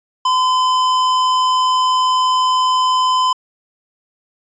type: tone with hard clipping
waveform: triangle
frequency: 1019 Hz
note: C6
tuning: 46 cents flat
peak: -14 dBFS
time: 0.25-3.33 s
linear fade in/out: 5 ms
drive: 18 dB
effects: resampled to 16000 Hz